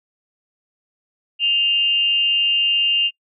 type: tone with amplitude modulation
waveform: sine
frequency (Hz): 2803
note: F7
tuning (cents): +6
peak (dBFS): -12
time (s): 1.39-3.11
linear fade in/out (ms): 50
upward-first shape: sine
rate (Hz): 262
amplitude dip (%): 50
effects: noise-tail reverb RT60 0.1 s tail -25 dB re dry